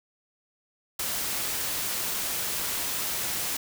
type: noise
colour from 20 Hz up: white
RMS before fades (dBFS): -30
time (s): 0.99-3.57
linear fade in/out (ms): 5
effects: none